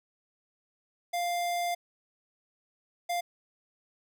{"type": "tone bursts at uneven times", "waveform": "square", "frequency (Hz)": 698.5, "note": "F5", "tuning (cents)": 0, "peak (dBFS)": -29, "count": 2, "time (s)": [[1.13, 1.75], [3.09, 3.21]], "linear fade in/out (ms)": 10, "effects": []}